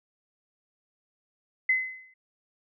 sine tone with exponential decay, 2040 Hz, C7, 44 cents flat, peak -18 dBFS, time 1.69-2.14 s, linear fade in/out 5 ms, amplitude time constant 97 ms, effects none

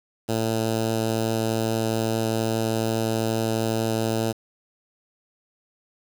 10% pulse tone with notch filter, 112.2 Hz, A2, 34 cents sharp, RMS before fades -24 dBFS, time 0.28-4.33 s, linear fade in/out 20 ms, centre 1900 Hz, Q 1.2, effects 7-bit

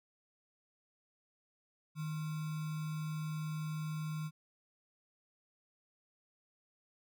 sine tone with sample-and-hold, 155.56 Hz, D#3, in tune, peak -36 dBFS, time 1.95-4.31 s, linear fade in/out 50 ms, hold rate 1225 Hz, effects none

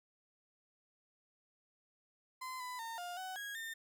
35% pulse tone with pitch steps, 1028 / 999 / 912 / 707 / 750 / 1647 / 1812 Hz, C6 / B5 / A#5 / F5 / F#5 / G#6 / A#6, -31 / +20 / -38 / +21 / +23 / -15 / -50 cents, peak -40 dBFS, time 2.41-3.74 s, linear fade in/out 10 ms, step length 190 ms, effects none

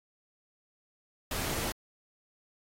pink noise, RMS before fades -34 dBFS, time 1.31-1.72 s, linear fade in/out 2 ms, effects AAC 48 kbps

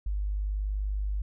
sine tone, 50.4 Hz, G1, 49 cents sharp, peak -27 dBFS, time 0.06-1.22 s, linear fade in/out 5 ms, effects none

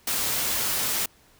white noise, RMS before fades -26 dBFS, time 0.07-1.06 s, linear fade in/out 5 ms, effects pink hiss -58 dBFS RMS until 1.39 s

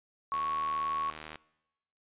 sine tone, 1108.7 Hz, C#6, in tune, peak -29 dBFS, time 0.32-1.1 s, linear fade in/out 0 ms
click train, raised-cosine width 0.3 ms, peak -26 dBFS, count 80, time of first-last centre 0.34-1.357 s, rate 77.7 Hz
effects noise-tail reverb RT60 0.9 s tail -21 dB re dry + resampled to 8000 Hz

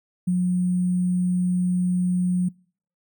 sine tone with sample-and-hold, 180 Hz, F#3, 47 cents flat, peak -18 dBFS, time 0.27-2.49 s, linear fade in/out 10 ms, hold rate 8820 Hz, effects noise-tail reverb RT60 0.5 s tail -26 dB re dry

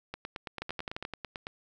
two click trains, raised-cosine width 0.3 ms, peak -21 / -19 dBFS, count 13 / 6, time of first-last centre 0.14-1.469 / 0.62-1.051 s, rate 9.03 / 11.6 Hz, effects none

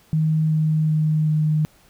sine tone with pitch steps, 156.9 / 155.91 / 154.92 / 153.94 Hz, D#3 / D#3 / D#3 / D#3, +15 / +4 / -7 / -18 cents, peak -16 dBFS, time 0.13-1.65 s, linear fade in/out 0 ms, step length 380 ms, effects pink hiss -55 dBFS RMS until 1.89 s

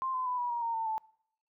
sine tone with pitch steps, 1049 / 1022.7 / 997 / 972 / 947.6 / 923.8 / 900.6 / 878 Hz, C6 / C6 / B5 / B5 / A#5 / A#5 / A5 / A5, +4 / -40 / +16 / -28 / +28 / -16 / +40 / -4 cents, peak -30 dBFS, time 0.02-0.98 s, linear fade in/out 0 ms, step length 120 ms, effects noise-tail reverb RT60 0.7 s tail -25 dB re dry

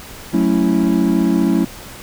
triangle chord, F# minor seventh, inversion none, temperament equal, 185 / 220 / 277.2 / 329.6 Hz, F#3 / A3 / C#4 / E4, 0 / 0 / 0 / 0 cents, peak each -16 dBFS, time 0.33-1.65 s, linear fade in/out 10 ms, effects pink hiss -35 dBFS RMS until 2.02 s

